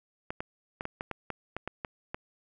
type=clicks; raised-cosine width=0.5 ms; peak=-19 dBFS; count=11; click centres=0.305 / 0.405 / 0.809 / 0.854 / 1.009 / 1.113 / 1.303 / 1.566 / 1.676 / 1.848 / 2.145 s; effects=none